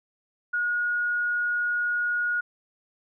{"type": "tone", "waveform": "sine", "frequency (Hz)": 1444, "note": "F#6", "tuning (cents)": -43, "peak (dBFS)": -23, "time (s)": [0.53, 2.41], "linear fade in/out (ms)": 10, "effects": []}